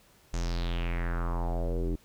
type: tone with low-pass filter sweep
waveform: square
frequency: 42.87 Hz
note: F1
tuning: 31 cents flat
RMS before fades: -30 dBFS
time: 0.33-1.96 s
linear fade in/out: 10 ms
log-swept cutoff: 7000 to 320 Hz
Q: 3.9
effects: pink hiss -61 dBFS RMS until 2.04 s